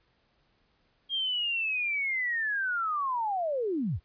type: linear sweep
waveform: sine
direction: down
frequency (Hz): 3241 to 54.8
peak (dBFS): -27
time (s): 1.09-4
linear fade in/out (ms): 50
effects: pink hiss -70 dBFS RMS until 4.04 s + resampled to 11025 Hz